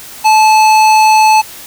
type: tone with hard clipping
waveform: sine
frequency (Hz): 868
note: A5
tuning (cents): -24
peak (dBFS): -6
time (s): 0.24-1.42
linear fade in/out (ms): 20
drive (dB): 15
effects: white hiss -31 dBFS RMS until 1.66 s